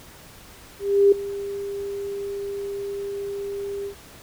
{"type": "tone with ADSR envelope", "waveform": "sine", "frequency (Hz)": 399.8, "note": "G4", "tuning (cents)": 34, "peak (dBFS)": -10, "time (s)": [0.79, 3.95], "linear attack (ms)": 330, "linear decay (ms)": 5, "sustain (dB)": -17, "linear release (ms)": 87, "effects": ["pink hiss -46 dBFS RMS until 4.22 s"]}